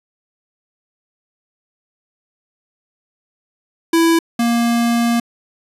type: tone pair in turn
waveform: square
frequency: 331.2 / 234.9 Hz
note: E4 / A#3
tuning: +8 / +13 cents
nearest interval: tritone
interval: 595 cents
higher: first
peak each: -11 / -14 dBFS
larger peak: first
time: 3.93-4.19 / 4.39-5.2 s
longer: second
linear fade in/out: 5 ms
effects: resampled to 32000 Hz